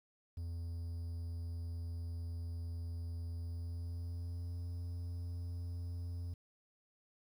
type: tone with pitch glide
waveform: triangle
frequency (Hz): 84.5 to 86.78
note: E2 to F2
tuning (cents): +43 to -10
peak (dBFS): -37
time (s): 0.37-6.34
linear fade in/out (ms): 5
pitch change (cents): +47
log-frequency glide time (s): 3.36-4.58
effects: 11-bit